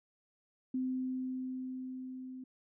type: tone with level ramp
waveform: sine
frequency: 257.5 Hz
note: C4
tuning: 28 cents flat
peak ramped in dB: -31 to -43 dBFS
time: 0.74-2.44 s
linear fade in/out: 5 ms
effects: none